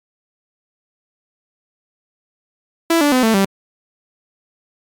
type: tone with pitch steps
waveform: sawtooth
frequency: 332.2 / 290.9 / 254.7 / 223 / 195.26 Hz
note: E4 / D4 / C4 / A3 / G3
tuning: +13 / -16 / -46 / +23 / -7 cents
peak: -8 dBFS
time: 2.9-3.45 s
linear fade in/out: 5 ms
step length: 110 ms
effects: Opus 48 kbps